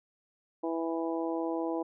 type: harmonic tone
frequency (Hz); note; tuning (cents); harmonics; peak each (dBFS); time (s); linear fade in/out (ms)
164.81; E3; 0; 2 / 3 / 4 / 5 / 6; -32 / -36 / -38 / -40 / -42; 0.63-1.83; 10
effects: none